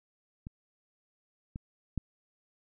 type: clicks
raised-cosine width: 5 ms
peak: -28 / -26 / -19 dBFS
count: 3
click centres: 0.469 / 1.559 / 1.977 s
effects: none